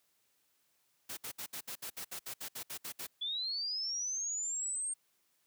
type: noise bursts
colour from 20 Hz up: white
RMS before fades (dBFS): -42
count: 14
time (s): 1.09-3.07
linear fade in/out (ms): 10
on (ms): 82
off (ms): 64
type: linear sweep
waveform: sine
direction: up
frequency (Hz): 3402 to 8650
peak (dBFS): -34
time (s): 3.21-4.94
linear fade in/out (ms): 10
effects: white hiss -75 dBFS RMS until 5.46 s + high-pass 80 Hz 12 dB/octave